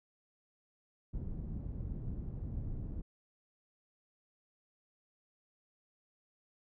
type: low-pass noise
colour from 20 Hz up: pink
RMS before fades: -40 dBFS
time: 1.13-3.02 s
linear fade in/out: 10 ms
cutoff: 190 Hz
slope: 12 dB/octave
effects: none